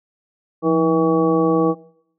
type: harmonic tone with a mistuned harmonic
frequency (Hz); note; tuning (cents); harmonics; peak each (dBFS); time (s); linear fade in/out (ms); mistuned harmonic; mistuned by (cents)
161.4; E3; -36; 1 / 2 / 3 / 4 / 5 / 7; -23 / -17 / -18 / -28 / -27 / -24; 0.62-1.75; 50; 1; +110
effects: noise-tail reverb RT60 0.7 s tail -21 dB re dry